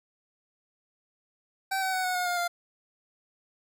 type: tone with pitch steps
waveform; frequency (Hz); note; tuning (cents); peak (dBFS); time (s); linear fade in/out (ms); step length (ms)
25% pulse; 771 / 758.2 / 745.6 / 733.2 / 721 / 709.1 / 697.3; G5 / F#5 / F#5 / F#5 / F#5 / F5 / F5; -29 / +42 / +13 / -16 / -45 / +26 / -3; -23; 1.71-2.48; 10; 110
effects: none